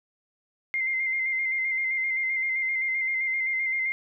sine tone with vibrato, 2093 Hz, C7, in tune, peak -24 dBFS, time 0.74-3.92 s, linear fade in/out 0 ms, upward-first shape square, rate 7.7 Hz, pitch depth 23 cents each way, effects none

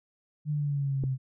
sine exponential sweep, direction down, 151.4 to 130 Hz, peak -26 dBFS, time 0.45-1.18 s, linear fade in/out 50 ms
click, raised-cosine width 3 ms, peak -20 dBFS, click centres 1.038 s
effects none

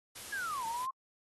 white noise, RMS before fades -46 dBFS, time 0.15-0.86 s, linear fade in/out 10 ms
sine linear two-way sweep, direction down then up, 1691 to 885 to 1079 Hz, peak -34 dBFS, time 0.32-0.91 s, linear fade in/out 10 ms, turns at 0.66 s
effects AAC 32 kbps

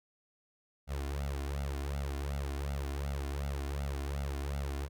sawtooth tone with flanger, 70 Hz, C#2, 18 cents sharp, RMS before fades -36 dBFS, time 0.87-4.89 s, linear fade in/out 50 ms, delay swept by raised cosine 1.4 to 2.9 ms, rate 2.7 Hz, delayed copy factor +0.95, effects none

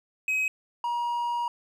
triangle tone pair in turn, 2537 / 953 Hz, D#7 / A#5, +33 / +38 cents, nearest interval octave + perfect fourth, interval 1695 cents, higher first, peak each -22 / -24 dBFS, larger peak first, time 0.28-0.48 / 0.84-1.48 s, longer second, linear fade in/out 2 ms, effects none

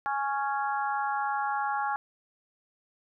harmonic tone, 277.2 Hz, C#4, in tune, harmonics 3 / 4 / 5 / 6, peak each -29 / -34 / -34 / -38 dBFS, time 0.06-1.96 s, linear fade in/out 0 ms, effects none

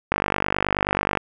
click train, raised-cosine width 0.5 ms, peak -4 dBFS, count 53, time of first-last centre 0.12-1.173 s, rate 49.4 Hz, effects none

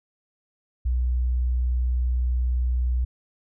sine tone, 61.74 Hz, B1, in tune, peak -20 dBFS, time 0.85-3.05 s, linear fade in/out 10 ms, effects none

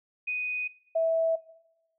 sine tone pair in turn, 2490 / 653.8 Hz, D#7 / E5, +1 / -14 cents, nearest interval octave + major seventh, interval 2315 cents, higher first, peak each -28 / -22 dBFS, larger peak second, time 0.27-0.68 / 0.95-1.36 s, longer neither, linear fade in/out 10 ms, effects noise-tail reverb RT60 1.0 s tail -19 dB re dry

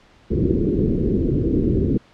white low-pass noise, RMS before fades -19 dBFS, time 0.3-1.98 s, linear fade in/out 10 ms, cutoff 410 Hz, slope 48 dB/octave, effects pink hiss -52 dBFS RMS until 2.13 s + low-pass 4000 Hz 12 dB/octave

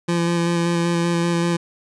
25% pulse tone with vibrato, 170.8 Hz, F3, 38 cents flat, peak -14 dBFS, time 0.08-1.57 s, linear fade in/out 10 ms, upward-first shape square, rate 5.2 Hz, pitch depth 12 cents each way, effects resampled to 22050 Hz

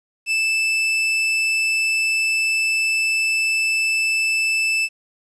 40% pulse tone, 2637 Hz, E7, in tune, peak -16 dBFS, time 0.26-4.89 s, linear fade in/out 50 ms, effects resampled to 22050 Hz + 9-bit

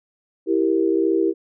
sine chord, E diminished, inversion none, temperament equal, 329.6 / 392 / 466.2 Hz, E4 / G4 / Bb4, 0 / 0 / 0 cents, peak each -19 / -20 / -24 dBFS, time 0.46-1.34 s, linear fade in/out 50 ms, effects none

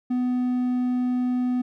triangle tone, 249.4 Hz, B3, 17 cents sharp, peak -19 dBFS, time 0.1-1.62 s, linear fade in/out 10 ms, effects none

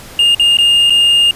triangle tone with dropouts, 2826 Hz, F7, 20 cents sharp, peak -5 dBFS, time 0.19-1.31 s, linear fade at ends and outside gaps 2 ms, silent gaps 0.348-0.396 / 0.571-0.586 / 0.898-0.904 s, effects pink hiss -34 dBFS RMS until 1.35 s + resampled to 32000 Hz

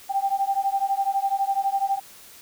sine beating tone pair, 781 / 793 Hz, G5 / G5, -7 / +20 cents, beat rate 12 Hz, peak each -24 dBFS, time 0.09-2 s, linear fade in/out 20 ms, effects white hiss -47 dBFS RMS until 2.41 s

